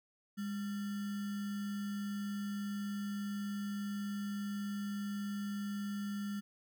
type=tone with sample-and-hold; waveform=sine; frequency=203.3 Hz; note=G#3; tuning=37 cents flat; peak=-36 dBFS; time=0.37-6.41 s; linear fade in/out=20 ms; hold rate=1575 Hz; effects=none